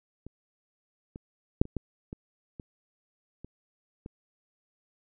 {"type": "clicks", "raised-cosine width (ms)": 3, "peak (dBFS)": [-29, -28, -6, -30, -18, -25, -27, -29, -27], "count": 9, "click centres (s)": [0.266, 1.159, 1.615, 1.654, 1.767, 2.129, 2.598, 3.446, 4.061], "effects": []}